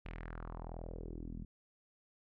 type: tone with low-pass filter sweep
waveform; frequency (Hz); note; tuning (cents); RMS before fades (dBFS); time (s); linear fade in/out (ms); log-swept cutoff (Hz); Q
sawtooth; 41.2; E1; 0; -45; 0.05-1.45; 10; 2600 to 200; 3
effects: none